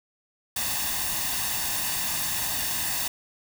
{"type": "noise with comb filter", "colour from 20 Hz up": "white", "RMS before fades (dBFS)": -28, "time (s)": [0.56, 3.08], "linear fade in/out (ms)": 5, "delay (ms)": 1.1, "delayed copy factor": 0.65, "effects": []}